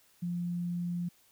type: tone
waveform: sine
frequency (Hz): 174.61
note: F3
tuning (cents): 0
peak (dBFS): -31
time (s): 0.22-1.09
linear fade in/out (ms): 10
effects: white hiss -65 dBFS RMS until 1.31 s